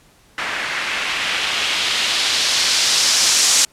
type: noise with low-pass filter sweep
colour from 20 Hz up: blue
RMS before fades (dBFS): -18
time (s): 0.38-3.65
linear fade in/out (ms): 2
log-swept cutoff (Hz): 1800 to 6700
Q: 1.4
effects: pink hiss -52 dBFS RMS until 3.72 s + low-pass 12000 Hz 12 dB/octave